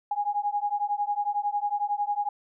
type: beating tone pair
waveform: sine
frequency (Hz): 818 / 829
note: G#5 / G#5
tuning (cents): -26 / -3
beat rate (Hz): 11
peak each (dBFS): -28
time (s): 0.11-2.29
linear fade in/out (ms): 5
effects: none